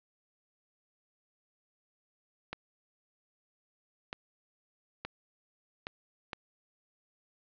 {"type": "clicks", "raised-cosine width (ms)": 0.3, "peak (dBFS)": -21, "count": 5, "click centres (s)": [2.53, 4.129, 5.05, 5.869, 6.332], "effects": ["resampled to 11025 Hz", "10-bit"]}